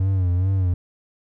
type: tone with vibrato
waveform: triangle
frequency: 92.5 Hz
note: F#2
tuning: in tune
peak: -15 dBFS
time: 0-0.74 s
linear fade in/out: 5 ms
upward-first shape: sine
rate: 2.4 Hz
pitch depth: 84 cents each way
effects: none